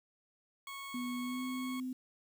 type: tone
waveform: 20% pulse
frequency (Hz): 1101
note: C#6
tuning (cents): -12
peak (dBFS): -38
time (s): 0.67-1.8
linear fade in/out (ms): 2
type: tone with pitch glide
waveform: sine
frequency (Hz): 246.9 to 255.8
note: B3 to C4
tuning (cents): 0 to -39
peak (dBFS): -36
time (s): 0.94-1.93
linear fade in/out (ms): 5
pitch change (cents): +61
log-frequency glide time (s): 1.21-1.43
effects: 10-bit